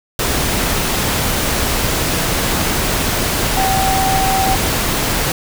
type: tone in noise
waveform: sine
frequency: 768 Hz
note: G5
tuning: 36 cents flat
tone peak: -15 dBFS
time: 3.57-4.55 s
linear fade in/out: 2 ms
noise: pink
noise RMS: -17 dBFS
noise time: 0.19-5.32 s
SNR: -1 dB
effects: none